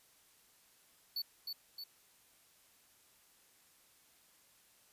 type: tone with echo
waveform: square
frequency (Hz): 4463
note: C#8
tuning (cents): +11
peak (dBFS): -36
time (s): 1.16-1.22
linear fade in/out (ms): 5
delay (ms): 310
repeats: 2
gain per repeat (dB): -4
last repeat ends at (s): 1.84
effects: white hiss -67 dBFS RMS until 4.92 s + resampled to 32000 Hz